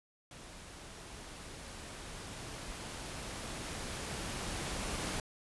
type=noise with level ramp; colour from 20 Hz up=pink; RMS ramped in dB=-51 to -37 dBFS; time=0.31-5.2 s; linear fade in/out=2 ms; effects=resampled to 24000 Hz